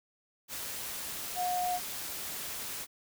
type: tone in noise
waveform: sine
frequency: 721 Hz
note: F#5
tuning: 45 cents flat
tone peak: -29 dBFS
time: 1.35-1.8 s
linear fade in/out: 50 ms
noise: white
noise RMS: -39 dBFS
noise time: 0.48-2.87 s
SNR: +7 dB
effects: none